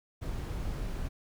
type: noise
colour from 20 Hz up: brown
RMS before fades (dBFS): -35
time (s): 0.21-1.09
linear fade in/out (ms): 20
effects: none